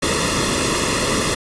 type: noise with comb filter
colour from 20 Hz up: pink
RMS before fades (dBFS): -19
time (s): 0.02-1.35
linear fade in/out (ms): 10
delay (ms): 1.3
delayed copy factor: -0.75
effects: resampled to 22050 Hz